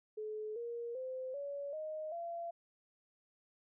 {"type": "tone with pitch steps", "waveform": "sine", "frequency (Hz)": [429.3, 470.9, 516.5, 566.5, 621.3, 681.5], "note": ["A4", "A#4", "C5", "C#5", "D#5", "F5"], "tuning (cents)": [-43, 18, -22, 37, -3, -43], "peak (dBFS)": -39, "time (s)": [0.17, 2.51], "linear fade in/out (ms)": 10, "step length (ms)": 390, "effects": []}